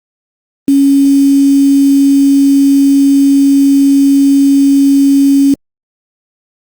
sine tone with quantisation, 277.2 Hz, C#4, in tune, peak -4 dBFS, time 0.68-5.54 s, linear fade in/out 2 ms, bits 4, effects Opus 24 kbps

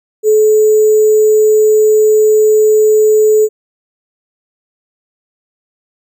sine tone with sample-and-hold, 430 Hz, A4, 40 cents flat, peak -5 dBFS, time 0.23-3.49 s, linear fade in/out 50 ms, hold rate 7350 Hz, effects none

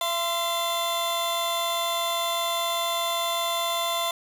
40% pulse tone cluster, 677 / 1038 / 3516 Hz, E5 / C6 / A7, +46 / -14 / -2 cents, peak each -28 dBFS, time 0.01-4.11 s, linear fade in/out 2 ms, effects none

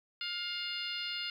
harmonic tone, 707 Hz, F5, 21 cents sharp, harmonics 2 / 3 / 4 / 5 / 6 / 7, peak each -44 / -44 / -39 / -44 / -42 / -45 dBFS, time 0.21-1.3 s, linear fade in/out 2 ms, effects 11-bit

